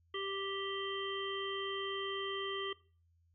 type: harmonic tone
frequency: 392 Hz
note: G4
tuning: in tune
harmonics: 1 / 3 / 5 / 7 / 8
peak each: -40 / -43 / -45 / -53 / -42 dBFS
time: 0.14-2.73 s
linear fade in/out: 5 ms
effects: noise-tail reverb RT60 0.4 s tail -20 dB re dry + added 84 Hz sine -68 dBFS peak until 3.34 s